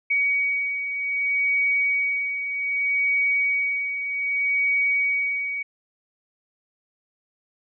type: beating tone pair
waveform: sine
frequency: 2255 / 2255.64 Hz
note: C#7 / C#7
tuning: +29 / +30 cents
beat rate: 0.64 Hz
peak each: -29 / -21 dBFS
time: 0.1-5.63 s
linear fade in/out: 10 ms
effects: none